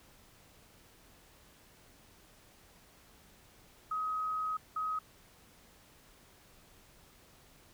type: tone bursts at uneven times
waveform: sine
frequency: 1265 Hz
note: D#6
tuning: 28 cents sharp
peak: -32 dBFS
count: 2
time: 3.91-4.57 / 4.76-4.99 s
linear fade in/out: 5 ms
effects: pink hiss -61 dBFS RMS until 7.73 s